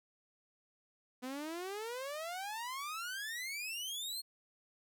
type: exponential sweep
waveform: sawtooth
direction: up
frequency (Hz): 246.9 to 4329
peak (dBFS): -36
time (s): 1.22-4.22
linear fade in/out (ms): 20
effects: none